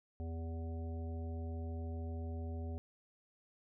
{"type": "harmonic tone with a mistuned harmonic", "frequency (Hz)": 82.41, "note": "E2", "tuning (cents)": 0, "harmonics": [1, 3, 5, 7, 9], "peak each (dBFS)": [-39, -48, -52, -55, -56], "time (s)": [0.2, 2.78], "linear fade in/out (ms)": 0, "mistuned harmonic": 5, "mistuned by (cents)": -30, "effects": []}